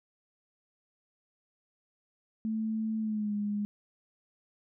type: tone with pitch glide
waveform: sine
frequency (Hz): 220 to 206.5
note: A3 to G#3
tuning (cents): 0 to -10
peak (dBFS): -29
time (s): 2.45-3.65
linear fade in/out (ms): 0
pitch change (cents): -110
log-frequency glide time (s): 2.99-3.34
effects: none